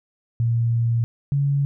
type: tone pair in turn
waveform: sine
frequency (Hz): 116.54 / 140.87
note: A#2 / C#3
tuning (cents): 0 / +28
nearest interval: minor third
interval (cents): 328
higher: second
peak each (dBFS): -17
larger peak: neither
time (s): 0.4-1.04 / 1.32-1.65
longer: first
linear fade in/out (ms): 0
effects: none